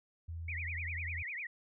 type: tone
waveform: sine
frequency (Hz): 83.1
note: E2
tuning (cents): +15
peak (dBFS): -39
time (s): 0.28-1.23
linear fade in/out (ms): 10
type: tone with vibrato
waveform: sine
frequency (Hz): 2156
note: C#7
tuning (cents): -49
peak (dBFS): -38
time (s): 0.48-1.47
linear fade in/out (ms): 5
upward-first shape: triangle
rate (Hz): 10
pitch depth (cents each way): 280
effects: none